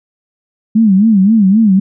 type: tone with vibrato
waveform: sine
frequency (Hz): 206.5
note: G#3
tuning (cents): -10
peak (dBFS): -5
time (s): 0.75-1.8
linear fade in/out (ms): 10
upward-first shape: sine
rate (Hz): 3.8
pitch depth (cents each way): 170
effects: none